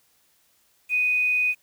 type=tone with quantisation; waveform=sine; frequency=2489 Hz; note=D#7; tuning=in tune; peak=-19 dBFS; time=0.89-1.55 s; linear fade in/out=50 ms; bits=8; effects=white hiss -64 dBFS RMS until 1.62 s